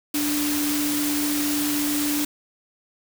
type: tone in noise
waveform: sine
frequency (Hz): 293.7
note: D4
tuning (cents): 0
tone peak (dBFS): -23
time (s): 0.14-2.25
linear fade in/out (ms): 5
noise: white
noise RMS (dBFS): -27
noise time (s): 0.14-2.25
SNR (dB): +1
effects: none